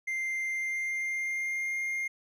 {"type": "tone with pitch glide", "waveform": "triangle", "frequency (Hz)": [2093, 2119], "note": ["C7", "C7"], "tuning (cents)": [0, 21], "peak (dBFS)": -28, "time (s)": [0.07, 2.08], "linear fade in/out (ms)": 10, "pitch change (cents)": 21, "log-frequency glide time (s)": [0.48, 1.77], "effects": []}